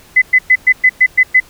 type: tone bursts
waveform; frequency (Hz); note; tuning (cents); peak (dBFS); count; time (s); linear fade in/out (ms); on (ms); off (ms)
sine; 2018; B6; +37; -4; 8; 0.16-1.402; 10; 59; 110
effects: pink hiss -43 dBFS RMS until 1.49 s